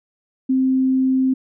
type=tone; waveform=sine; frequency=261.6 Hz; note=C4; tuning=in tune; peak=-14 dBFS; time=0.49-1.34 s; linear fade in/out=10 ms; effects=none